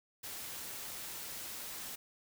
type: noise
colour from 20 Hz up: white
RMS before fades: -44 dBFS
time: 0.23-1.96 s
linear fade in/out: 10 ms
effects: none